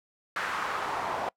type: noise with band-pass filter sweep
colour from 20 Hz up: pink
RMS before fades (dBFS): -32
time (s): 0.36-1.29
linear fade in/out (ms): 2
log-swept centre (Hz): 1500 to 800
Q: 2.2
effects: noise-tail reverb RT60 0.1 s tail -25 dB re dry